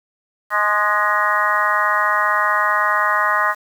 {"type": "harmonic tone with a mistuned harmonic", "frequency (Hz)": 209.5, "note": "G#3", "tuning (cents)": 15, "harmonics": [3, 4, 5, 6, 7, 8, 9], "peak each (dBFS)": [-26, -26, -20, -20, -24, -25, -21], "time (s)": [0.5, 3.55], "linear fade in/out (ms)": 50, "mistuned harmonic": 6, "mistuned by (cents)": -35, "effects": ["7-bit"]}